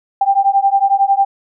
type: beating tone pair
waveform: sine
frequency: 784 / 795 Hz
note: G5 / G5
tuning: 0 / +24 cents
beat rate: 11 Hz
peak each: -13 dBFS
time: 0.21-1.25 s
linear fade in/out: 5 ms
effects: none